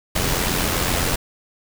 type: noise with amplitude modulation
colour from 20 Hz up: pink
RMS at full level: -19 dBFS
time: 0.15-1.16 s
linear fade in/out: 10 ms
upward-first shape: sine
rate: 87.8 Hz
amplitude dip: 45%
effects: none